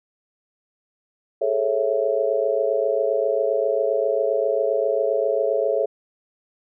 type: chord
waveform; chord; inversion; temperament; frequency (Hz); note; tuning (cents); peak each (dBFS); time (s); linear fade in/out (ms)
sine; A major seventh; third; just; 412.5 / 440 / 550 / 660; G#4 / A4 / C#5 / E5; -12 / 0 / -14 / +2; -26 / -24 / -22 / -25; 1.41-5.86; 10
effects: none